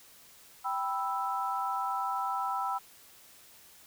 sine chord, E minor, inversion first, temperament equal, 784 / 987.8 / 1318.5 Hz, G5 / B5 / E6, 0 / 0 / 0 cents, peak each -34 dBFS, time 0.64-2.79 s, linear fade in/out 20 ms, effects white hiss -56 dBFS RMS until 3.86 s

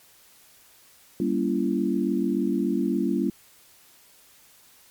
sine chord, G diminished seventh, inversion none, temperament just, 196 / 235.2 / 282.2 / 338.7 Hz, G3 / Bb3 / Db4 / Fb4, 0 / +16 / +31 / +47 cents, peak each -27 dBFS, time 1.2-3.3 s, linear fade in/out 2 ms, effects white hiss -55 dBFS RMS until 4.9 s + MP3 96 kbps

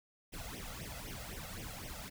pink noise with flanger, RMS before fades -45 dBFS, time 0.32-2.1 s, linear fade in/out 20 ms, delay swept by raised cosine 0.34 to 1.54 ms, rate 3.9 Hz, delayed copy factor +0.85, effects none

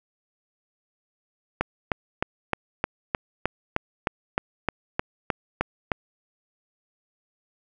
click train, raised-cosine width 0.5 ms, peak -7 dBFS, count 15, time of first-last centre 1.61-5.918 s, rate 3.25 Hz, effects none

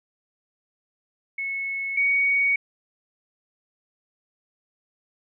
sine tone pair in turn, 2197 / 2239 Hz, C#7 / C#7, -16 / +17 cents, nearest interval unison, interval 33 cents, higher second, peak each -26 / -18 dBFS, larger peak second, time 1.38-1.97 / 1.97-2.56 s, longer neither, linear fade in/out 5 ms, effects none

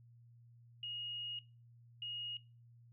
sine tone bursts at uneven times, 2872 Hz, F7, 48 cents sharp, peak -40 dBFS, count 2, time 0.83-1.39 / 2.02-2.37 s, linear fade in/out 2 ms, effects noise-tail reverb RT60 0.3 s tail -18 dB re dry + added 118 Hz sine -59 dBFS peak until 2.92 s

